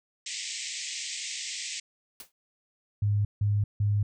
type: band-pass noise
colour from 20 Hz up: white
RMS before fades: -36 dBFS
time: 0.26-1.8 s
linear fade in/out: 5 ms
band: 1900 to 8100 Hz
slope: 96 dB/octave
type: noise with exponential decay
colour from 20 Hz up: white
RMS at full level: -39 dBFS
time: 2.2-2.32 s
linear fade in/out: 2 ms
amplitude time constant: 24 ms
type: tone bursts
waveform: sine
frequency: 103.1 Hz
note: G#2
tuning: 12 cents flat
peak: -22 dBFS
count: 3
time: 3.02-4.03 s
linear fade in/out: 5 ms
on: 230 ms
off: 160 ms
effects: none